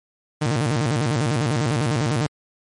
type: tone with vibrato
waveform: sawtooth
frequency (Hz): 132.4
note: C3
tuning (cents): +21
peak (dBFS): -15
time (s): 0.41-2.27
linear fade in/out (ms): 10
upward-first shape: square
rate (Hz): 10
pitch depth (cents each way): 240
effects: MP3 48 kbps